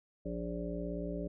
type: harmonic tone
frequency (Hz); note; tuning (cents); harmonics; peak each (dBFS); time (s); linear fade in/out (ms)
58.27; A#1; 0; 1 / 3 / 5 / 7 / 9 / 10; -42 / -40 / -42 / -44 / -47 / -43; 0.25-1.28; 10
effects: none